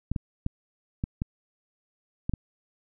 clicks, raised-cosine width 5 ms, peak -15 dBFS, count 7, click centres 0.116 / 0.162 / 0.464 / 1.039 / 1.219 / 2.295 / 2.337 s, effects none

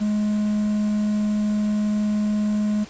triangle tone with quantisation, 210.3 Hz, G#3, 22 cents sharp, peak -17 dBFS, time 0-2.85 s, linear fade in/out 20 ms, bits 7, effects pink hiss -43 dBFS RMS until 2.89 s + resampled to 16000 Hz

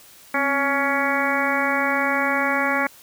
harmonic tone with a mistuned harmonic, 279.6 Hz, C#4, 15 cents sharp, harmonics 1 / 2 / 3 / 4 / 5 / 6 / 7 / 8, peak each -27 / -27 / -27 / -27 / -27 / -27 / -27 / -27 dBFS, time 0.34-2.87 s, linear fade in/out 5 ms, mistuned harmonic 1, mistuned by -72 cents, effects white hiss -48 dBFS RMS until 3.02 s

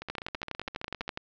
two click trains, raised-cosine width 0.3 ms, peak -22 / -17 dBFS, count 17 / 14, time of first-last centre 0.02-1.08 / 0.1-1.174 s, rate 15.1 / 12.1 Hz, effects resampled to 16000 Hz + 8-bit

